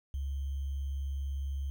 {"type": "tone with sample-and-hold", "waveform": "sine", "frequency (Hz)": 68.9, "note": "C#2", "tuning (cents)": -10, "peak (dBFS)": -32, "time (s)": [0.14, 1.7], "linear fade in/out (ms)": 0, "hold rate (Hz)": 3150, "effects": []}